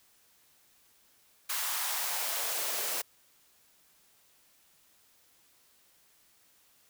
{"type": "noise with high-pass filter sweep", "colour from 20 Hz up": "white", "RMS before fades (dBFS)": -33, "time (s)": [1.49, 3.02], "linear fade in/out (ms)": 10, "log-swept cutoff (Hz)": [1100, 410], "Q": 1.7, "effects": ["white hiss -65 dBFS RMS until 6.89 s"]}